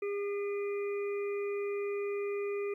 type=harmonic tone; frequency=404.9 Hz; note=G#4; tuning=44 cents flat; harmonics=1 / 3 / 5 / 6; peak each=-32 / -47 / -50 / -47 dBFS; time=0.02-2.74 s; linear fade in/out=5 ms; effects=12-bit